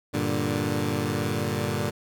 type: chord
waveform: 15% pulse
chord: G minor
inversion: none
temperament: equal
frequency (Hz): 98 / 116.54 / 146.83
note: G2 / Bb2 / D3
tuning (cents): 0 / 0 / 0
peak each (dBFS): -23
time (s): 0.13-1.91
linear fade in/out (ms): 20
effects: none